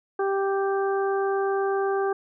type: harmonic tone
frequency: 392 Hz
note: G4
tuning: in tune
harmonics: 1 / 2 / 3 / 4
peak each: -23 / -29 / -33 / -35 dBFS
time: 0.19-2.13 s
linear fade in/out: 5 ms
effects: none